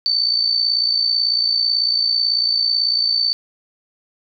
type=tone with amplitude modulation; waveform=sine; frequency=4543 Hz; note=C#8; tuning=42 cents sharp; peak=-12 dBFS; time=0.06-3.33 s; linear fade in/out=0 ms; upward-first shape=sine; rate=58.1 Hz; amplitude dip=65%; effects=none